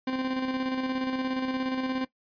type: tone with tremolo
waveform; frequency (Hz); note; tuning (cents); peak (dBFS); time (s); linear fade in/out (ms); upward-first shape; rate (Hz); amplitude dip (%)
40% pulse; 260; C4; -11; -25; 0.07-2.05; 5; square; 17; 40
effects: noise-tail reverb RT60 0.1 s tail -17 dB re dry + resampled to 11025 Hz